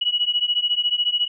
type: beating tone pair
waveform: sine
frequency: 2920 / 2934 Hz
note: F#7 / F#7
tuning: -24 / -15 cents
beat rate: 14 Hz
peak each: -21 / -22 dBFS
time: 0.01-1.28 s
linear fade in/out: 10 ms
effects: none